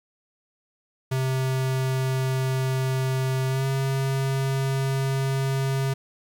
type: tone with pitch glide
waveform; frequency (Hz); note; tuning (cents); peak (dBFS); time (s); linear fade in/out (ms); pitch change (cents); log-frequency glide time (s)
square; 131.3 to 134.99; C3 to C#3; +6 to -46; -23; 1.11-5.94; 10; +48; 3.48-3.66
effects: 10-bit